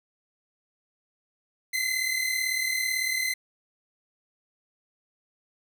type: tone pair together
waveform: sawtooth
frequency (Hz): 2035 / 2073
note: C7 / C7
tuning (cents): -49 / -17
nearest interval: unison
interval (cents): 32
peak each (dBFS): -25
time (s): 1.73-3.34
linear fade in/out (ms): 10
effects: none